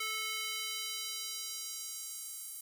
square tone with high-pass filter sweep, 436.7 Hz, A4, 13 cents flat, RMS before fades -40 dBFS, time 0-2.61 s, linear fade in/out 5 ms, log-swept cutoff 1900 to 9900 Hz, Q 1.2, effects none

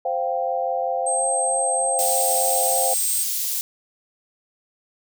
sine chord, C suspended fourth, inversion none, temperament equal, 523.3 / 698.5 / 784 Hz, C5 / F5 / G5, 0 / 0 / 0 cents, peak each -25 / -25 / -26 dBFS, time 0.05-2.94 s, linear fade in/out 5 ms
sine tone, 8360 Hz, C9, 2 cents flat, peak -22 dBFS, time 1.06-3.24 s, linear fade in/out 10 ms
white high-pass noise, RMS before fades -25 dBFS, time 1.99-3.61 s, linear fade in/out 0 ms, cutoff 5000 Hz, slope 12 dB/octave
effects none

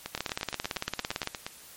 two click trains, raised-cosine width 0.2 ms, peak -12 / -16 dBFS, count 21 / 13, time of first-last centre 0.15-1.274 / 0.06-1.465 s, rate 17.8 / 8.54 Hz, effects white hiss -50 dBFS RMS until 1.76 s + MP3 64 kbps

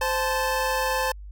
25% pulse tone pair together, 520 / 874.5 Hz, C5 / A5, -11 / -11 cents, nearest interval major sixth, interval 900 cents, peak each -22 dBFS, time 0.01-1.12 s, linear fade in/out 5 ms, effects added 50 Hz sine -37 dBFS peak until 1.31 s

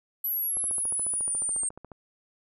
sine linear sweep, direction down, 11840 to 8520 Hz, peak -26 dBFS, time 0.24-1.69 s, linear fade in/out 5 ms
click train, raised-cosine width 1 ms, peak -29 dBFS, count 20, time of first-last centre 0.57-1.918 s, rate 14.1 Hz
effects none

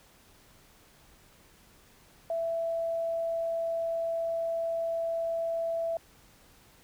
sine tone, 664 Hz, E5, 12 cents sharp, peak -28 dBFS, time 2.3-5.97 s, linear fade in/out 2 ms, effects pink hiss -59 dBFS RMS until 6.83 s

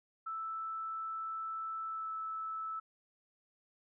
sine tone with pitch glide, 1318.5 to 1310.1 Hz, E6 to E6, 0 to -11 cents, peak -37 dBFS, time 0.26-2.8 s, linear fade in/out 10 ms, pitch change -11 cents, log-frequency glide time 1.86-2.11 s, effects none

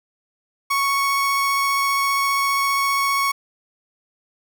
30% pulse tone with vibrato, 1108.7 Hz, C#6, in tune, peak -15 dBFS, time 0.7-3.32 s, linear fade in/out 10 ms, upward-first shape triangle, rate 15 Hz, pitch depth 10 cents each way, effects none

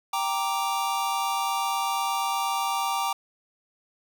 square chord, G minor, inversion none, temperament equal, 784 / 932.3 / 1174.7 Hz, G5 / Bb5 / D6, 0 / 0 / 0 cents, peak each -30 dBFS, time 0.13-3.13 s, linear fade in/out 5 ms, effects none

